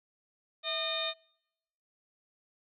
harmonic tone with a mistuned harmonic, 610 Hz, D#5, 34 cents flat, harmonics 1 / 2 / 3 / 4 / 5 / 6 / 7, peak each -38 / -41 / -43 / -40 / -45 / -34 / -44 dBFS, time 0.63-1.14 s, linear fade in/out 50 ms, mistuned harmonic 1, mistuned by +110 cents, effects noise-tail reverb RT60 0.9 s tail -26 dB re dry

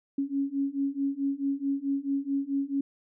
sine beating tone pair, 274.7 / 279.3 Hz, C#4 / C#4, -16 / +13 cents, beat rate 4.6 Hz, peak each -30 / -29 dBFS, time 0.18-2.81 s, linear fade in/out 5 ms, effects none

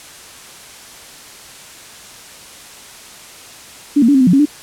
sine tone with pitch steps, 288.4 / 230.8 / 286.6 / 265.7 / 254.3 / 178.2 / 273.8 / 295.7 Hz, D4 / A#3 / D4 / C4 / C4 / F3 / C#4 / D4, -31 / -17 / -42 / +27 / -49 / +35 / -21 / +12 cents, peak -7 dBFS, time 3.96-4.456 s, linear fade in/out 10 ms, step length 62 ms, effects white hiss -37 dBFS RMS until 4.62 s + low-pass 10000 Hz 12 dB/octave

